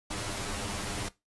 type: noise with comb filter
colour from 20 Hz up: pink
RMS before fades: -35 dBFS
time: 0.1-1.09 s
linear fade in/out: 10 ms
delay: 10 ms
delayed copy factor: +0.9
effects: noise-tail reverb RT60 0.2 s tail -18 dB re dry + resampled to 24000 Hz

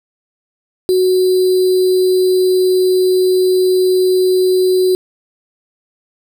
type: tone with sample-and-hold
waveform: sine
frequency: 369.6 Hz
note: F#4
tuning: 2 cents flat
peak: -9 dBFS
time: 0.89-4.95 s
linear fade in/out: 0 ms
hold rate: 4410 Hz
effects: none

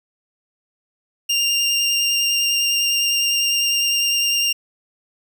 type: tone with vibrato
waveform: 25% pulse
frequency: 2794 Hz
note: F7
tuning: in tune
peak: -13 dBFS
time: 1.29-4.53 s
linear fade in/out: 10 ms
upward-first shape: triangle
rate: 9.9 Hz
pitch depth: 12 cents each way
effects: none

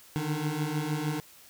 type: beating tone pair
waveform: 25% pulse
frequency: 147.7 / 154.2 Hz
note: D3 / D#3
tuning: +10 / -15 cents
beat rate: 6.5 Hz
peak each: -29 / -27 dBFS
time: 0.16-1.2 s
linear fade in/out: 0 ms
effects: white hiss -54 dBFS RMS until 1.49 s

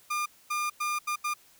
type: tone bursts at uneven times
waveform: 30% pulse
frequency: 1206 Hz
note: D6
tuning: 46 cents sharp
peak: -25 dBFS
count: 5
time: 0.1-0.26 / 0.5-0.7 / 0.8-0.99 / 1.07-1.16 / 1.24-1.34 s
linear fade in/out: 10 ms
effects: white hiss -59 dBFS RMS until 1.59 s

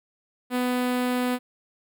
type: tone with notch filter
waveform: sawtooth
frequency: 249 Hz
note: B3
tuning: 14 cents sharp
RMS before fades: -25 dBFS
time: 0.5-1.39 s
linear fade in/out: 50 ms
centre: 6000 Hz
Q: 1.4
effects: none

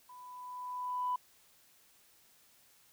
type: tone with level ramp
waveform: sine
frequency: 995 Hz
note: B5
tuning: 13 cents sharp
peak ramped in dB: -50 to -29 dBFS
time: 0.09-1.16 s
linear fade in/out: 5 ms
effects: tanh soft clip ceiling -25 dBFS + white hiss -65 dBFS RMS until 2.92 s

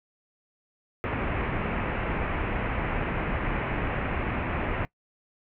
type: low-pass noise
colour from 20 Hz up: pink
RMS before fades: -29 dBFS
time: 1.04-4.85 s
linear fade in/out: 0 ms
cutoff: 2600 Hz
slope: 48 dB/octave
effects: noise-tail reverb RT60 0.1 s tail -21 dB re dry

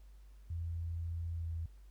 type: tone with pitch glide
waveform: sine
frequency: 84 to 82.37 Hz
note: E2 to E2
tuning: +33 to -1 cents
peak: -36 dBFS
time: 0.5-1.66 s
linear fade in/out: 5 ms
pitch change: -34 cents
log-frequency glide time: 1.35-1.54 s
effects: added 50 Hz sine -53 dBFS peak until 1.9 s + pink hiss -73 dBFS RMS until 1.9 s

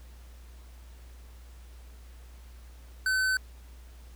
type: tone with hard clipping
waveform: triangle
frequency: 1522 Hz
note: F#6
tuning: 48 cents sharp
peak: -26 dBFS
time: 3.06-3.37 s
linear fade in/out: 2 ms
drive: 17 dB
effects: added 60 Hz sine -46 dBFS peak until 4.15 s + pink hiss -59 dBFS RMS until 4.15 s

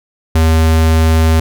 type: tone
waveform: square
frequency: 80.4 Hz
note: E2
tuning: 43 cents flat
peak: -8 dBFS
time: 0.35-1.4 s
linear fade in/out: 5 ms
effects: none

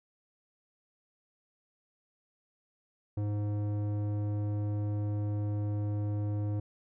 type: tone with low-pass filter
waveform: square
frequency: 103.83 Hz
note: G#2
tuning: in tune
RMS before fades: -32 dBFS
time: 3.17-6.6 s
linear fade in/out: 5 ms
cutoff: 500 Hz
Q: 0.72
effects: none

